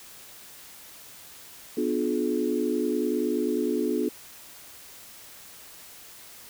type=chord; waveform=sine; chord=B diminished seventh; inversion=none; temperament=just; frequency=246.9 / 296.3 / 355.6 / 426.7 Hz; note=B3 / D4 / F4 / Ab4; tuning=0 / +15 / +31 / +47 cents; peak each=-29 dBFS; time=1.77-4.09 s; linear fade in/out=5 ms; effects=white hiss -47 dBFS RMS until 6.49 s